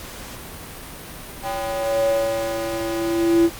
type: tone with high-pass filter sweep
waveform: square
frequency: 112.4 Hz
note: A2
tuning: 37 cents sharp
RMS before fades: -21 dBFS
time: 1.42-3.5 s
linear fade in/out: 50 ms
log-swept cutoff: 710 to 330 Hz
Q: 8.6
effects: pink hiss -36 dBFS RMS until 3.59 s + Opus 48 kbps